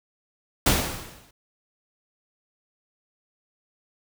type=noise with exponential decay; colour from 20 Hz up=pink; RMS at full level=-17 dBFS; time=0.66-1.31 s; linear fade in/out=5 ms; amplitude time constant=140 ms; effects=none